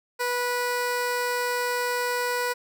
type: tone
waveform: 15% pulse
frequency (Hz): 490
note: B4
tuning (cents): -14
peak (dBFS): -18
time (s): 0.19-2.54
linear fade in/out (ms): 20
effects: none